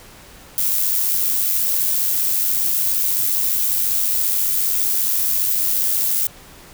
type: noise with amplitude modulation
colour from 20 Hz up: violet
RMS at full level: -17 dBFS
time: 0.58-6.27 s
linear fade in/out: 0 ms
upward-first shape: sine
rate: 94.7 Hz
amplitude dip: 40%
effects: pink hiss -43 dBFS RMS until 6.73 s